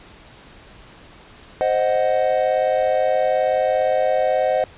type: chord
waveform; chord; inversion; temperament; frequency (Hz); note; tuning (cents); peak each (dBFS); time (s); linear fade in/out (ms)
triangle; C diminished; none; equal; 523.3 / 622.3 / 740; C5 / Eb5 / Gb5; 0 / 0 / 0; -18 / -18 / -20; 1.61-4.64; 0
effects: pink hiss -45 dBFS RMS until 4.77 s + resampled to 8000 Hz